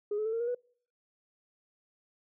sine tone with pitch steps, 414.6 / 428.7 / 443.3 / 458.4 / 474.1 / 490.2 Hz, G#4 / A4 / A4 / A#4 / A#4 / B4, -3 / -45 / +13 / -29 / +29 / -13 cents, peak -28 dBFS, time 0.11-0.548 s, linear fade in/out 5 ms, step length 73 ms, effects noise-tail reverb RT60 0.5 s tail -26 dB re dry + tanh soft clip ceiling -25 dBFS

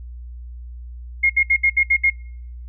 sine tone bursts, 2145 Hz, C7, 42 cents sharp, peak -12 dBFS, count 7, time 1.23-2.102 s, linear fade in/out 10 ms, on 68 ms, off 66 ms, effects noise-tail reverb RT60 0.7 s tail -25 dB re dry + added 60 Hz sine -32 dBFS peak until 2.68 s

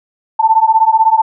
sine beating tone pair, 880 / 896 Hz, A5 / A5, 0 / +31 cents, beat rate 16 Hz, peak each -10 dBFS, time 0.39-1.22 s, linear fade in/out 10 ms, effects none

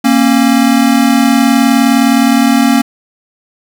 square tone pair together, 233.1 / 272.5 Hz, A#3 / C#4, 0 / -29 cents, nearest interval minor third, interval 271 cents, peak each -10 dBFS, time 0.04-2.82 s, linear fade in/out 10 ms, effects none

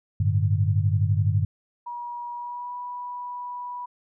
sine chord, G suspended second, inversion none, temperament equal with one note detuned, 98 / 110 / 149.14 Hz, G2 / A2 / D3, 0 / 0 / +27 cents, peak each -21 / -24 / -27 dBFS, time 0.2-1.45 s, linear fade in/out 5 ms
sine tone with pitch glide, 960 to 980.2 Hz, B5 to B5, -49 to -13 cents, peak -31 dBFS, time 1.86-3.86 s, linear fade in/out 10 ms, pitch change +36 cents, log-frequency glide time 2.34-2.74 s
effects none

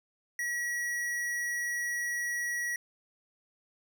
sine tone with hard clipping, 1921 Hz, B6, 48 cents flat, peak -32 dBFS, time 0.39-2.76 s, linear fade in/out 2 ms, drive 15 dB, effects none

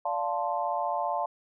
sine chord, D minor seventh, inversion none, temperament equal with one note detuned, 583.6 / 698.5 / 880 / 1046.5 Hz, D5 / F5 / A5 / C6, -11 / 0 / 0 / 0 cents, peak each -34 / -31 / -31 / -34 dBFS, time 0.05-1.26 s, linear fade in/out 5 ms, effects none

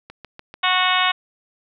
click train, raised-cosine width 0.3 ms, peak -21 dBFS, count 4, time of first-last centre 0.1-0.541 s, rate 6.81 Hz
harmonic tone, 367.7 Hz, F#4, 11 cents flat, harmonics 2 / 3 / 4 / 5 / 6 / 7 / 8 / 9 / 10, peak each -24 / -21 / -25 / -26 / -24 / -27 / -24 / -30 / -25 dBFS, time 0.63-1.12 s, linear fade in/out 10 ms
effects none

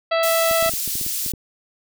harmonic tone, 659.3 Hz, E5, in tune, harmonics 1 / 2 / 3 / 4 / 5 / 6 / 7, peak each -18 / -24 / -28 / -30 / -32 / -34 / -35 dBFS, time 0.11-0.7 s, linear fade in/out 10 ms
white high-pass noise, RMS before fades -25 dBFS, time 0.23-1.32 s, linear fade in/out 2 ms, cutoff 4400 Hz, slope 12 dB/octave
clicks, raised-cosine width 3 ms, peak -22 dBFS, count 11, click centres 0.512 / 0.626 / 0.662 / 0.694 / 0.737 / 0.877 / 0.955 / 1.013 / 1.064 / 1.263 / 1.337 s
effects none

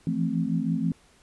sine chord, F major seventh, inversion third, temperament equal with one note detuned, 164.81 / 171.02 / 220 / 261.6 Hz, E3 / F3 / A3 / C4, 0 / -36 / 0 / 0 cents, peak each -29 dBFS, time 0.07-0.92 s, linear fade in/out 2 ms, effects pink hiss -59 dBFS RMS until 1.22 s + resampled to 24000 Hz

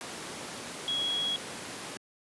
sine tone in noise, 3322 Hz, G#7, in tune, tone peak -28 dBFS, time 0.88-1.36 s, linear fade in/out 0 ms, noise pink, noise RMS -39 dBFS, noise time 0.01-1.97 s, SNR +8 dB, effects high-pass 200 Hz 12 dB/octave + resampled to 24000 Hz

